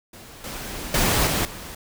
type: noise with level steps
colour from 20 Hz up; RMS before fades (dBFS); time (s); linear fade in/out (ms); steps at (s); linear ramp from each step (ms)
pink; -43 / -33 / -20 / -23 / -37; 0.13-1.75; 5; 0.44 / 0.94 / 1.27 / 1.45; 2
effects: none